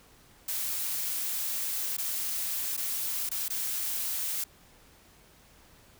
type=noise with dropouts; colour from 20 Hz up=blue; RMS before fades=-32 dBFS; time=0.48-4.44 s; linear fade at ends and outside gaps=5 ms; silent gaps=1.969-1.981 / 2.767-2.775 / 3.292-3.313 / 3.483-3.501 s; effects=pink hiss -58 dBFS RMS until 5.99 s